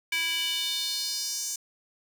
square tone with high-pass filter sweep, 329.6 Hz, E4, in tune, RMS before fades -30 dBFS, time 0.12-1.56 s, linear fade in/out 5 ms, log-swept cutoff 2300 to 6600 Hz, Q 3.5, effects 9-bit

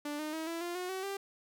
sawtooth tone with pitch steps, 293.7 / 306.3 / 319.5 / 333.3 / 347.7 / 362.6 / 378.3 / 394.5 Hz, D4 / D#4 / D#4 / E4 / F4 / F#4 / F#4 / G4, 0 / -27 / +46 / +19 / -8 / -35 / +38 / +11 cents, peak -32 dBFS, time 0.05-1.17 s, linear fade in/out 5 ms, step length 140 ms, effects none

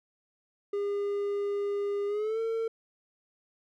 triangle tone with pitch glide, 405.2 to 452.2 Hz, G#4 to A4, -43 to +47 cents, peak -26 dBFS, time 0.73-2.68 s, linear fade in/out 5 ms, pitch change +190 cents, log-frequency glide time 2.07-2.4 s, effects none

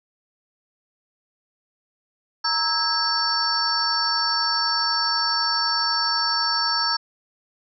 sine tone cluster, 932 / 1309 / 1641 / 4528 / 5420 Hz, A#5 / E6 / G#6 / C#8 / E8, -1 / -13 / -21 / +36 / +47 cents, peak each -27 / -27 / -30 / -24 / -25 dBFS, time 2.44-6.97 s, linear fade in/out 10 ms, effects none

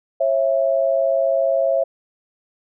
sine tone pair together, 543 / 663.1 Hz, C#5 / E5, -36 / +10 cents, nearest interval minor third, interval 346 cents, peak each -18 dBFS, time 0.2-1.84 s, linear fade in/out 10 ms, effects none

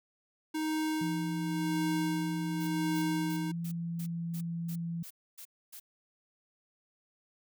square tone with tremolo, 312.2 Hz, D#4, 6 cents sharp, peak -30 dBFS, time 0.54-3.52 s, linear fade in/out 10 ms, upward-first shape sine, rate 0.92 Hz, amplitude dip 50%
sine tone with pitch glide, 170 to 168.34 Hz, F3 to E3, -46 to +37 cents, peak -33 dBFS, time 1.01-5.03 s, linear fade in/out 5 ms, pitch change -17 cents, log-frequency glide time 2.36-4.29 s
blue noise bursts, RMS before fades -47 dBFS, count 10, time 2.6-5.8 s, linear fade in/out 10 ms, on 77 ms, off 270 ms
effects none

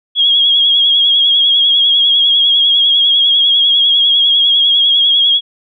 sine tone with vibrato, 3296 Hz, G#7, 14 cents flat, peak -7 dBFS, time 0.15-5.41 s, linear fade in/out 50 ms, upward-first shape sine, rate 10 Hz, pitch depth 42 cents each way, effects none

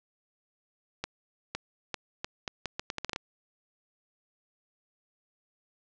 accelerating click train, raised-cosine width 0.2 ms, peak -15 dBFS, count 13, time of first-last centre 1.04-3.161 s, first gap 510 ms, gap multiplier 0.77, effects resampled to 16000 Hz + 7-bit

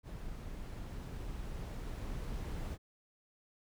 brown noise with level ramp, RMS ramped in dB -45 to -39 dBFS, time 0.03-2.78 s, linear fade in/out 50 ms, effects none

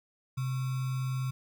sine tone with sample-and-hold, 130 Hz, C3, 11 cents flat, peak -29 dBFS, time 0.37-1.31 s, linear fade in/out 10 ms, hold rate 1225 Hz, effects none

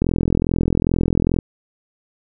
click train, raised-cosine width 3 ms, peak -4 dBFS, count 59, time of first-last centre 0.02-1.388 s, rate 42.4 Hz, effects none

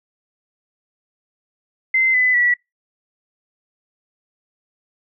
sine tone with pitch steps, 2069 / 2007 / 1946.1 Hz, C7 / B6 / B6, -20 / +27 / -26 cents, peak -13 dBFS, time 1.94-2.54 s, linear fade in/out 5 ms, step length 200 ms, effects noise-tail reverb RT60 0.2 s tail -26 dB re dry

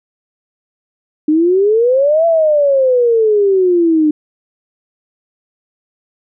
sine exponential two-way sweep, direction up then down, 299 to 676 to 299 Hz, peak -8 dBFS, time 1.28-4.11 s, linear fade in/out 5 ms, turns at 2.26 s, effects none

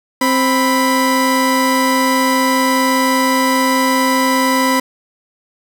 30% pulse tone pair together, 262.6 / 991 Hz, C4 / B5, +6 / +6 cents, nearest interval octave + major seventh, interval 2300 cents, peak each -12 dBFS, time 0.21-4.8 s, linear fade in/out 5 ms, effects none

